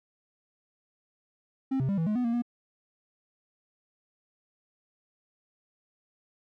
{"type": "tone with pitch steps", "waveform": "triangle", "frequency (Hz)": [266.1, 132.5, 198.3, 163.4, 211.9, 247.8, 233.2, 239.8], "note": ["C4", "C3", "G3", "E3", "G#3", "B3", "A#3", "A#3"], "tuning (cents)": [29, 22, 20, -15, 35, 6, 1, 49], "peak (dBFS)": -23, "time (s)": [1.71, 2.422], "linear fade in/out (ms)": 10, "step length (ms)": 89, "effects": []}